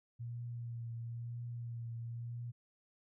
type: tone with vibrato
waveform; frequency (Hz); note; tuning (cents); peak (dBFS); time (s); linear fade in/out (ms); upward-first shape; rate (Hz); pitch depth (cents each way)
sine; 117.8; A#2; +19; -40; 0.19-2.52; 20; triangle; 1; 29
effects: none